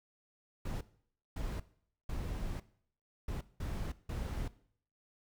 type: noise bursts at uneven times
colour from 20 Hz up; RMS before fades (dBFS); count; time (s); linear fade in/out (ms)
brown; -38; 6; 0.65-0.81 / 1.36-1.6 / 2.09-2.6 / 3.28-3.41 / 3.6-3.92 / 4.09-4.48; 5
effects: noise-tail reverb RT60 0.6 s tail -18 dB re dry